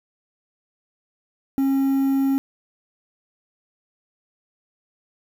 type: tone with quantisation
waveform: triangle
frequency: 271.6 Hz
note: C#4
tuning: 35 cents flat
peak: -15 dBFS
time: 1.58-2.38 s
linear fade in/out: 0 ms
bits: 7
effects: none